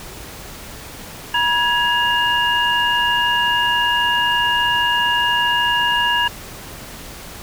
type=tone cluster; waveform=sine; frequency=962 / 1666 / 2831 Hz; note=B5 / G#6 / F7; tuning=-46 / +5 / +23 cents; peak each=-19 dBFS; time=1.34-6.28 s; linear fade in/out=5 ms; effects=pink hiss -35 dBFS RMS until 7.42 s